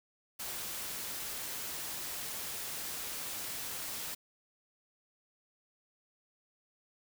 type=noise; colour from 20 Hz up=white; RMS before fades=-40 dBFS; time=0.39-4.15 s; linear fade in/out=10 ms; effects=none